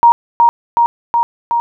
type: tone with echo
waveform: sine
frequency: 940 Hz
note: A#5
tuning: 14 cents sharp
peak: -3 dBFS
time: 0.03-0.12 s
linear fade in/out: 0 ms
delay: 370 ms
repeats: 4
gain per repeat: -2 dB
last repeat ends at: 1.6 s
effects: none